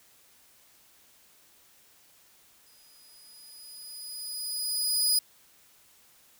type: tone with exponential growth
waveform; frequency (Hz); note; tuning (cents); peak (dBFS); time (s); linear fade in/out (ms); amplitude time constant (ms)
20% pulse; 4958; D#8; -7; -15; 2.66-5.19; 5; 550
effects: white hiss -60 dBFS RMS until 6.39 s